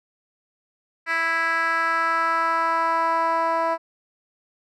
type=tone with band-pass filter sweep; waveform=10% pulse; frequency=329.6 Hz; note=E4; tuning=in tune; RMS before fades=-22 dBFS; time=1.06-3.78 s; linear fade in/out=50 ms; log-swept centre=1900 to 810 Hz; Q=2.6; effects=none